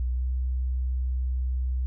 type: tone with pitch glide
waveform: sine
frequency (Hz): 61.74 to 63.37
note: B1 to B1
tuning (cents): 0 to +45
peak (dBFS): -24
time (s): 0-1.86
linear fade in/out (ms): 0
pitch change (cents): +45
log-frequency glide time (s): 0.12-0.25
effects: none